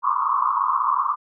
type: band-pass noise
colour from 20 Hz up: white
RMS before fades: -21 dBFS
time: 0.02-1.16 s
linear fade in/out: 50 ms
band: 980 to 1200 Hz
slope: 96 dB/octave
effects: none